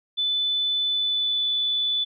sine tone with pitch glide, 3500 to 3480 Hz, A7 to A7, -10 to -20 cents, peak -21 dBFS, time 0.17-2.05 s, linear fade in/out 20 ms, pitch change -10 cents, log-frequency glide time 0.88-1.47 s, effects none

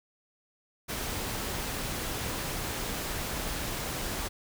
pink noise, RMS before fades -34 dBFS, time 0.88-4.29 s, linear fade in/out 20 ms, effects none

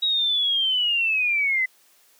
sine linear sweep, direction down, 3833 to 2005 Hz, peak -19 dBFS, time 0.02-1.66 s, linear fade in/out 10 ms, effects white hiss -58 dBFS RMS until 2.19 s + high-pass 300 Hz 12 dB/octave

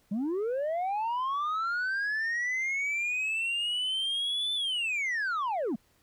sine linear two-way sweep, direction up then down, 188.2 to 3538 to 188.2 Hz, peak -25 dBFS, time 0.11-5.76 s, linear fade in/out 10 ms, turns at 4.54 s, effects tanh soft clip ceiling -27 dBFS + pink hiss -67 dBFS RMS until 6.02 s

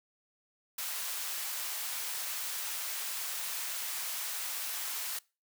white high-pass noise, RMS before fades -37 dBFS, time 0.78-5.19 s, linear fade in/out 5 ms, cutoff 820 Hz, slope 12 dB/octave, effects noise-tail reverb RT60 0.3 s tail -23 dB re dry

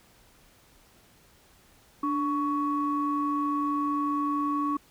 sine tone pair together, 292.8 / 1117.3 Hz, D4 / C#6, -5 / +13 cents, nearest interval octave + major seventh, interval 2318 cents, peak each -27 dBFS, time 2.03-4.77 s, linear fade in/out 5 ms, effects tanh soft clip ceiling -17 dBFS + pink hiss -59 dBFS RMS until 4.9 s

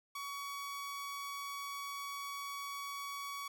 sawtooth tone, 1127 Hz, C#6, 28 cents sharp, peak -37 dBFS, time 0.15-3.48 s, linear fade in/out 5 ms, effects none

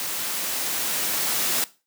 white noise with level ramp, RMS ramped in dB -29 to -23 dBFS, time 0-1.64 s, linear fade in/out 0 ms, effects noise-tail reverb RT60 0.3 s tail -18 dB re dry + high-pass 150 Hz 12 dB/octave

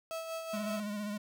35% pulse tone with tremolo, 652 Hz, E5, 19 cents flat, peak -34 dBFS, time 0.11-0.8 s, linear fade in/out 0 ms, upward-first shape sine, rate 5.3 Hz, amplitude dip 45%
square tone with vibrato, 207.7 Hz, G#3, in tune, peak -36 dBFS, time 0.53-1.18 s, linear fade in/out 10 ms, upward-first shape sine, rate 15 Hz, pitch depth 39 cents each way
effects none

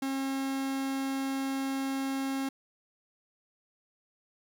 45% pulse tone, 270 Hz, C#4, 45 cents flat, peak -30 dBFS, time 0.02-2.49 s, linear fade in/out 5 ms, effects 11-bit

